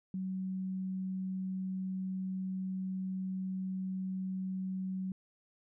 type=tone; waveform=sine; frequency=188.1 Hz; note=F#3; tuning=29 cents sharp; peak=-34 dBFS; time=0.14-5.12 s; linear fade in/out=2 ms; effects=none